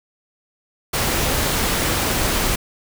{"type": "noise", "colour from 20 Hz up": "pink", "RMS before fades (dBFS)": -20, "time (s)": [0.93, 2.56], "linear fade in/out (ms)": 10, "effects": []}